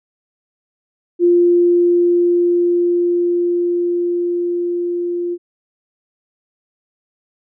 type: tone with level ramp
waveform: sine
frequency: 349.2 Hz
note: F4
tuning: in tune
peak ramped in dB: -8 to -18 dBFS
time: 1.19-5.38 s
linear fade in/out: 50 ms
effects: none